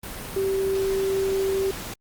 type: tone in noise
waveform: sine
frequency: 387.2 Hz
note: G4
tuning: 21 cents flat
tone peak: -21 dBFS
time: 0.36-1.71 s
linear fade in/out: 5 ms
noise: pink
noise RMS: -35 dBFS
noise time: 0.03-1.94 s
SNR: +11 dB
effects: Opus 32 kbps